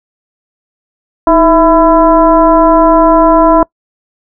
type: tone with frequency modulation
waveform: sine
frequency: 659.3 Hz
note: E5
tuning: in tune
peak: -3 dBFS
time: 1.27-3.63 s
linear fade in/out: 2 ms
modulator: 342 Hz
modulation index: 1.3
effects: noise-tail reverb RT60 0.1 s tail -26 dB re dry